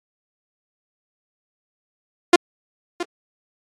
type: tone with echo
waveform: sawtooth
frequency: 349.2 Hz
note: F4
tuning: in tune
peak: -3 dBFS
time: 2.33-2.36 s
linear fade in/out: 5 ms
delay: 670 ms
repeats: 1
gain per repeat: -15 dB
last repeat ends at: 3.03 s
effects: low-pass 8000 Hz 12 dB/octave + AAC 32 kbps